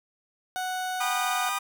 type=tone; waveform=30% pulse; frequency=740 Hz; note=F#5; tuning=in tune; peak=-26 dBFS; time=0.56-1.49 s; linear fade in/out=0 ms
type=chord; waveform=sawtooth; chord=G augmented; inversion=none; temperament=just; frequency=784 / 980 / 1225 Hz; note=G5 / B5 / D#6; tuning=0 / -14 / -27 cents; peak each=-30 / -30 / -25 dBFS; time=1-1.59 s; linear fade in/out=10 ms
effects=none